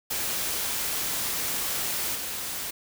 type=noise with level steps; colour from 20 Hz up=white; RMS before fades=-29 / -33 dBFS; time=0.1-2.71 s; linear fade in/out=10 ms; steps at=2.15 s; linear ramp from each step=5 ms; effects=none